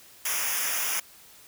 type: noise with comb filter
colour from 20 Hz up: white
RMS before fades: -28 dBFS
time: 0.25-1 s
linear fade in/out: 5 ms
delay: 0.24 ms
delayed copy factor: -1
effects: white hiss -52 dBFS RMS until 1.47 s